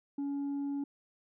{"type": "tone with tanh clipping", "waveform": "sine", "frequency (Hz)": 281.8, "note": "C#4", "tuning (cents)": 29, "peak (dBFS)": -33, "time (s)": [0.18, 0.84], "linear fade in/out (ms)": 5, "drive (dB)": 2, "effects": []}